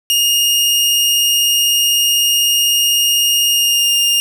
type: tone with pitch glide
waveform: sawtooth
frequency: 2844 to 2816 Hz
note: F7 to F7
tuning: +31 to +14 cents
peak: -8 dBFS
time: 0.1-4.2 s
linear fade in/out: 0 ms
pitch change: -17 cents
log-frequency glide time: 3.5-3.92 s
effects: none